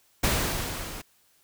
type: noise with level ramp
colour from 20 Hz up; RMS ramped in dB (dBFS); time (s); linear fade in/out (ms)
pink; -23 to -39; 0.23-1.02; 10
effects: white hiss -64 dBFS RMS until 1.43 s